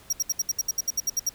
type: tone bursts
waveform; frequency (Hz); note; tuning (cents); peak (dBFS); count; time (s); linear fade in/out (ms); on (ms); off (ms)
45% pulse; 5670; F8; +25; -22; 13; 0.1-1.293; 5; 29; 68
effects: pink hiss -52 dBFS RMS until 1.34 s